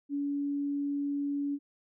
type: tone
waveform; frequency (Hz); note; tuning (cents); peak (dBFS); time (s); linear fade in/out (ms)
sine; 284.5; C#4; +45; -29; 0.09-1.59; 50
effects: none